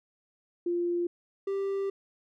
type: tone pair in turn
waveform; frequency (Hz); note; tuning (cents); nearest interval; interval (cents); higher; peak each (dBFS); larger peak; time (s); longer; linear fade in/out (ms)
sine / triangle; 347.8 / 392.9; F4 / G4; -7 / +4; major second; 211; second; -26; neither; 0.66-1.07 / 1.47-1.9; second; 5
effects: none